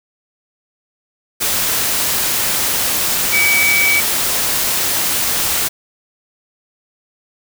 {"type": "tone in noise", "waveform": "sine", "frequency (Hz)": 2282, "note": "C#7", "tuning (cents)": 50, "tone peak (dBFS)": -12, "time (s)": [3.32, 4.01], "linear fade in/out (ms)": 20, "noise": "white", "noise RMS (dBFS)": -17, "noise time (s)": [1.4, 5.69], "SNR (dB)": 2, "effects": []}